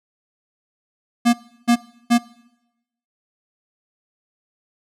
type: tone bursts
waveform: square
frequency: 237.4 Hz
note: A#3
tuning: 32 cents sharp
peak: -12 dBFS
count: 3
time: 1.25-2.185 s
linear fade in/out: 20 ms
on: 85 ms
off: 340 ms
effects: noise-tail reverb RT60 0.9 s tail -21 dB re dry + low-pass 11000 Hz 12 dB/octave